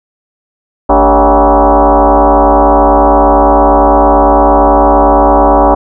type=tone with frequency modulation; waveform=sine; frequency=119.9 Hz; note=A#2; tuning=49 cents sharp; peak=-3 dBFS; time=0.89-5.75 s; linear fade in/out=10 ms; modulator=171 Hz; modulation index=5.5; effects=none